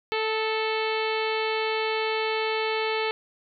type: harmonic tone with a mistuned harmonic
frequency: 440 Hz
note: A4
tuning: in tune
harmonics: 1 / 2 / 3 / 4 / 5 / 6 / 7 / 8 / 9 / 10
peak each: -27 / -31 / -35 / -37 / -33 / -35 / -37 / -41 / -41 / -41 dBFS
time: 0.12-3.11 s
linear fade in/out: 0 ms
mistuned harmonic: 3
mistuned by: -23 cents
effects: none